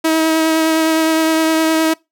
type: tone with vibrato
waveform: sawtooth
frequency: 320 Hz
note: D#4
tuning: 49 cents sharp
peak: -8 dBFS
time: 0.04-1.94 s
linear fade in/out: 10 ms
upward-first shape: triangle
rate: 9.7 Hz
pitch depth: 17 cents each way
effects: noise-tail reverb RT60 0.2 s tail -23 dB re dry